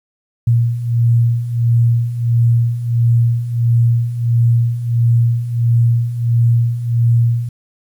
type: beating tone pair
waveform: sine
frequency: 116.54 / 118.04 Hz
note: A#2 / A#2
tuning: 0 / +22 cents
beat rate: 1.5 Hz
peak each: -17 / -12 dBFS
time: 0.47-7.49 s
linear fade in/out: 5 ms
effects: 8-bit